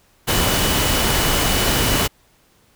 sine tone in noise, 2960 Hz, F#7, in tune, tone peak -27 dBFS, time 0.27-2.08 s, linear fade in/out 20 ms, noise pink, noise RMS -18 dBFS, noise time 0.27-2.08 s, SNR -12 dB, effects pink hiss -57 dBFS RMS until 2.75 s

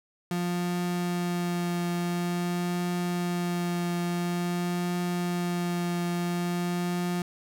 35% pulse tone with vibrato, 175.4 Hz, F3, 8 cents sharp, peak -25 dBFS, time 0.31-7.22 s, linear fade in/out 2 ms, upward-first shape triangle, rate 0.48 Hz, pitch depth 14 cents each way, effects none

